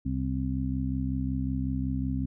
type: harmonic tone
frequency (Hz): 65.41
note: C2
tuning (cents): 0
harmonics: 1 / 2 / 3 / 4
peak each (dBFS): -32 / -32 / -36 / -31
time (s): 0.05-2.26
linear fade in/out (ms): 10
effects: none